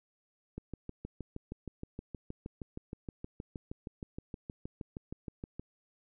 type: click train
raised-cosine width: 3 ms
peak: -27 dBFS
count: 33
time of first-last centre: 0.58-5.596 s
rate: 6.38 Hz
effects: none